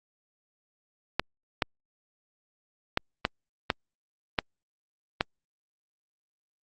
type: clicks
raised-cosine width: 0.3 ms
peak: -7 dBFS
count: 7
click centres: 1.196 / 1.622 / 2.974 / 3.251 / 3.702 / 4.388 / 5.209 s
effects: Opus 48 kbps